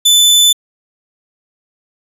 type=tone; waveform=sawtooth; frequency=3509 Hz; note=A7; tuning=5 cents flat; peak=-3 dBFS; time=0.05-0.53 s; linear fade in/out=10 ms; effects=resampled to 32000 Hz